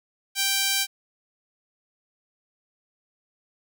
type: tone with high-pass filter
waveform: sawtooth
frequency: 784 Hz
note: G5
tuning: in tune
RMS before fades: -24 dBFS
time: 0.35-0.87 s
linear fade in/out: 50 ms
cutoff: 3000 Hz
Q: 0.79
effects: none